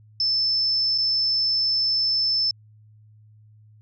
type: tone with dropouts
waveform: sine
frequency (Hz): 5274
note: E8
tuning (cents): 0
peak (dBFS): -19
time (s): 0.2-2.51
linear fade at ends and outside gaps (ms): 2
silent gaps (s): 0.979-0.983
effects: added 107 Hz sine -49 dBFS peak until 3.81 s